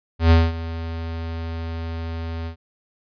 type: tone with ADSR envelope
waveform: square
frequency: 82.41 Hz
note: E2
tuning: in tune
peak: -10 dBFS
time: 0.19-2.56 s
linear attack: 120 ms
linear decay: 210 ms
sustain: -17 dB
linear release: 94 ms
effects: resampled to 11025 Hz